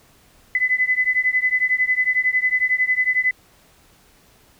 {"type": "beating tone pair", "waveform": "sine", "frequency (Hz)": [2007, 2018], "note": ["B6", "B6"], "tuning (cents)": [27, 37], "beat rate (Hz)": 11, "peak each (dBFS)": [-19, -20], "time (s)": [0.55, 3.31], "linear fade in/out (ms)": 2, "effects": ["pink hiss -54 dBFS RMS until 4.59 s"]}